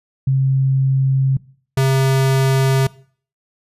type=tone pair in turn; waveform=sine / square; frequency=133.9 / 133.9 Hz; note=C3 / C3; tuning=+40 / +40 cents; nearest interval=unison; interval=0 cents; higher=neither; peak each=-12 / -13 dBFS; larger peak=first; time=0.27-1.37 / 1.77-2.87 s; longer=neither; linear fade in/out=5 ms; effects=noise-tail reverb RT60 0.5 s tail -21 dB re dry + resampled to 32000 Hz